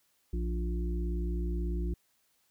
harmonic tone, 58.27 Hz, A#1, in tune, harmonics 1 / 3 / 5 / 6, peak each -30 / -39 / -45 / -41 dBFS, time 0.33-1.94 s, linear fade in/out 5 ms, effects white hiss -72 dBFS RMS until 2.5 s

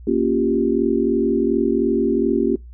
sine chord, G half-diminished seventh, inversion first, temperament equal, 233.1 / 277.2 / 349.2 / 392 Hz, Bb3 / Db4 / F4 / G4, 0 / 0 / 0 / 0 cents, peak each -21 dBFS, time 0.07-2.56 s, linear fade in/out 5 ms, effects noise-tail reverb RT60 0.2 s tail -23 dB re dry + added 60 Hz sine -36 dBFS peak until 2.73 s

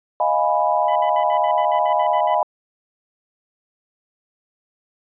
sine chord, F half-diminished seventh, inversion third, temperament equal, 622.3 / 698.5 / 830.6 / 987.8 Hz, Eb5 / F5 / Ab5 / Cb6, 0 / 0 / 0 / 0 cents, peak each -21 dBFS, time 0.2-2.43 s, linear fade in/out 2 ms
sawtooth tone bursts, 1000 Hz, B5, 21 cents sharp, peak -24 dBFS, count 11, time 0.88-2.348 s, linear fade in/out 5 ms, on 78 ms, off 61 ms
effects resampled to 8000 Hz

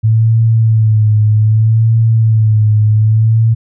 sine tone with vibrato, 110 Hz, A2, in tune, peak -6 dBFS, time 0.03-3.55 s, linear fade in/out 20 ms, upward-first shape sine, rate 0.64 Hz, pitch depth 51 cents each way, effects none

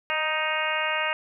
harmonic tone with a mistuned harmonic, 312 Hz, D#4, 5 cents sharp, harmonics 2 / 3 / 4 / 5 / 6 / 7 / 8 / 9, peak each -32 / -32 / -32 / -32 / -32 / -32 / -32 / -32 dBFS, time 0.1-1.13 s, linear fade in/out 0 ms, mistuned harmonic 2, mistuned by -19 cents, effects none

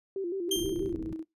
sine tone with vibrato, 366.1 Hz, F#4, 18 cents flat, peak -30 dBFS, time 0.16-0.95 s, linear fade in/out 2 ms, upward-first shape square, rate 6.2 Hz, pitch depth 100 cents each way
sine tone with tremolo, 320.6 Hz, E4, 48 cents flat, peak -32 dBFS, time 0.46-1.25 s, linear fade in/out 50 ms, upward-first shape square, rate 15 Hz, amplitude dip 50%
sawtooth tone with exponential decay, 3169 Hz, G7, 18 cents sharp, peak -22 dBFS, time 0.51-0.92 s, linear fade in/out 5 ms, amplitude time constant 87 ms
pink low-pass noise, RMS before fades -40 dBFS, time 0.56-1.13 s, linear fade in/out 0 ms, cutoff 470 Hz, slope 96 dB/octave
effects noise-tail reverb RT60 0.2 s tail -23 dB re dry + resampled to 32000 Hz

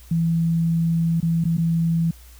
sine tone with dropouts, 165.8 Hz, E3, 10 cents sharp, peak -17 dBFS, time 0.11-2.11 s, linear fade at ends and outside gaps 5 ms, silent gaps 1.203-1.227 / 1.441-1.452 / 1.57-1.58 s, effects added 60 Hz sine -43 dBFS peak until 2.39 s + white hiss -51 dBFS RMS until 2.39 s

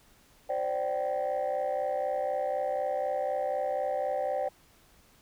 sine chord, C suspended second, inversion none, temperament equal with one note detuned, 523.3 / 587.3 / 771 Hz, C5 / D5 / G5, 0 / 0 / -29 cents, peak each -31 / -30 / -31 dBFS, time 0.49-4.49 s, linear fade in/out 10 ms, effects tanh soft clip ceiling -23 dBFS + pink hiss -61 dBFS RMS until 5.21 s

